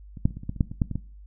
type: clicks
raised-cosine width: 5 ms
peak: -26 / -7 / -28 / -24 / -26 / -16 / -26 / -8 / -22 / -9 / -18 / -15 dBFS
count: 12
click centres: 0.172 / 0.255 / 0.308 / 0.37 / 0.434 / 0.494 / 0.563 / 0.608 / 0.715 / 0.818 / 0.913 / 0.956 s
effects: noise-tail reverb RT60 0.4 s tail -19 dB re dry + added 50 Hz sine -43 dBFS peak until 1.26 s